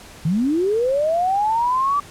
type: linear sweep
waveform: sine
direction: up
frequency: 146.83 to 1169 Hz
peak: -16 dBFS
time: 0.25-2 s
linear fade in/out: 5 ms
effects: pink hiss -42 dBFS RMS until 2.1 s + low-pass 11000 Hz 12 dB/octave